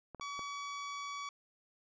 clicks, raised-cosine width 1 ms, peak -33 dBFS, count 3, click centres 0.147 / 0.198 / 0.393 s
sawtooth tone, 1137 Hz, C#6, 44 cents sharp, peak -36 dBFS, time 0.21-1.29 s, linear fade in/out 2 ms
effects resampled to 16000 Hz

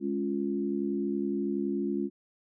sine chord, Db major, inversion second, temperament equal, 207.7 / 277.2 / 349.2 Hz, Ab3 / Db4 / F4, 0 / 0 / 0 cents, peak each -32 dBFS, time 0-2.1 s, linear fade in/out 50 ms, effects none

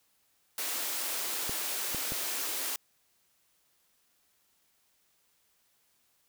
white high-pass noise, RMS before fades -34 dBFS, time 0.58-2.76 s, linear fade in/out 2 ms, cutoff 270 Hz, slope 24 dB/octave
clicks, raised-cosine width 2 ms, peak -24 dBFS, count 3, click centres 1.495 / 1.947 / 2.121 s
effects white hiss -71 dBFS RMS until 6.28 s

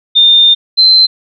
sine tone pair in turn, 3620 / 4093 Hz, A7 / C8, +48 / -39 cents, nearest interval major second, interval 213 cents, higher second, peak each -3 dBFS, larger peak neither, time 0.15-0.55 / 0.77-1.07 s, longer first, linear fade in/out 20 ms, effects none

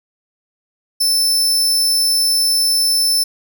sawtooth tone, 5290 Hz, E8, 5 cents sharp, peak -10 dBFS, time 1-3.24 s, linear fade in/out 10 ms, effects none

